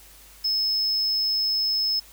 triangle tone, 5200 Hz, E8, 24 cents flat, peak -20 dBFS, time 0.44-2 s, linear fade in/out 10 ms, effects added 50 Hz sine -53 dBFS peak until 2.12 s + white hiss -50 dBFS RMS until 2.12 s

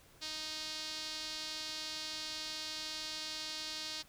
sawtooth tone with band-pass filter, 311.1 Hz, D#4, in tune, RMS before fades -42 dBFS, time 0.21-4.03 s, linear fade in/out 20 ms, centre 4500 Hz, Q 2.8, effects pink hiss -62 dBFS RMS until 4.08 s

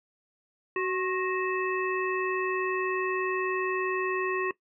harmonic tone with a mistuned harmonic, 373.6 Hz, F#4, 17 cents sharp, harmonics 1 / 3 / 5 / 7, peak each -28 / -33 / -35 / -36 dBFS, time 0.76-4.51 s, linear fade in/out 2 ms, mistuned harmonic 3, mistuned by -58 cents, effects noise-tail reverb RT60 0.1 s tail -18 dB re dry

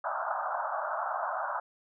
pink band-pass noise, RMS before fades -33 dBFS, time 0.04-1.6 s, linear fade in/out 5 ms, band 600 to 1500 Hz, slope 96 dB/octave, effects none

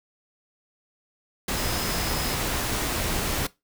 sine tone in noise, 5090 Hz, D#8, 39 cents sharp, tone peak -35 dBFS, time 1.57-2.35 s, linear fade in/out 5 ms, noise pink, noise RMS -27 dBFS, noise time 1.48-3.47 s, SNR -11 dB, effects noise-tail reverb RT60 0.2 s tail -19 dB re dry

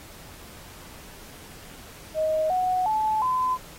sine tone with pitch steps, 627 / 737.1 / 866.5 / 1018.6 Hz, D#5 / F#5 / A5 / C6, +13 / -7 / -27 / -47 cents, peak -21 dBFS, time 2.14-3.58 s, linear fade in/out 50 ms, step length 360 ms, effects pink hiss -46 dBFS RMS until 3.78 s + AAC 48 kbps

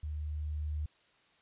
sine tone with level ramp, 75.6 Hz, D#2, 49 cents flat, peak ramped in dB -35 to -32 dBFS, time 0.03-0.86 s, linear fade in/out 5 ms, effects white hiss -67 dBFS RMS until 1.41 s + resampled to 8000 Hz

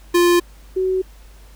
square / sine tone pair in turn, 349.2 / 374.8 Hz, F4 / F#4, 0 / +22 cents, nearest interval minor second, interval 122 cents, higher second, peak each -12 / -16 dBFS, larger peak first, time 0.14-0.4 / 0.76-1.02 s, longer neither, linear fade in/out 10 ms, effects added 50 Hz sine -41 dBFS peak until 1.55 s + pink hiss -51 dBFS RMS until 1.55 s

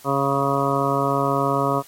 harmonic tone, 138.59 Hz, C#3, in tune, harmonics 1 / 2 / 3 / 4 / 5 / 7 / 8 / 9, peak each -26 / -26 / -26 / -26 / -26 / -26 / -26 / -26 dBFS, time 0.04-1.83 s, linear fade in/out 50 ms, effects white hiss -47 dBFS RMS until 1.87 s + MP3 64 kbps

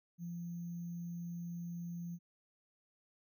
sine tone with sample-and-hold, 171.9 Hz, F3, 27 cents flat, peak -40 dBFS, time 0.18-2.19 s, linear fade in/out 50 ms, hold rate 6300 Hz, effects none

